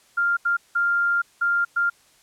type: tone bursts at uneven times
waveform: sine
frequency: 1396.9 Hz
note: F6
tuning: in tune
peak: -18 dBFS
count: 5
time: 0.17-0.37 / 0.45-0.57 / 0.75-1.22 / 1.41-1.65 / 1.76-1.9 s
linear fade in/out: 10 ms
effects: white hiss -57 dBFS RMS until 2.22 s + low-pass 10000 Hz 12 dB/octave